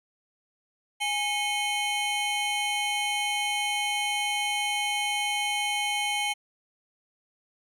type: tone cluster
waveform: square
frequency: 829 / 2182 / 3087 Hz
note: G#5 / C#7 / G7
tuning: -3 / -28 / -27 cents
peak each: -31 dBFS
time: 1-6.34 s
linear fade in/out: 20 ms
effects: resampled to 32000 Hz